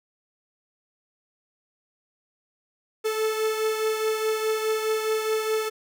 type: beating tone pair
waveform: 45% pulse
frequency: 436 / 440.8 Hz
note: A4 / A4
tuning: -16 / +3 cents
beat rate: 4.8 Hz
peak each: -24 / -31 dBFS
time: 3.04-5.7 s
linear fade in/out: 20 ms
effects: none